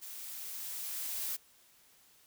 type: noise with level ramp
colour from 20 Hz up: blue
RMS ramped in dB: -46 to -36 dBFS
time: 0.01-1.37 s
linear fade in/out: 20 ms
effects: white hiss -64 dBFS RMS until 2.26 s